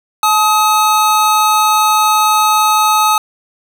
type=tone pair together; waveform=square; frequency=861.2 / 1263 Hz; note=A5 / D#6; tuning=-37 / +26 cents; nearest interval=perfect fifth; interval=663 cents; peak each=-13 / -12 dBFS; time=0.23-3.18 s; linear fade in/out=2 ms; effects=none